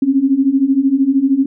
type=beating tone pair; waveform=sine; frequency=262.5 / 275.5 Hz; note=C4 / C#4; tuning=+6 / -11 cents; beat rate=13 Hz; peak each=-15 / -12 dBFS; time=0.02-1.46 s; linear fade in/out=5 ms; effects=none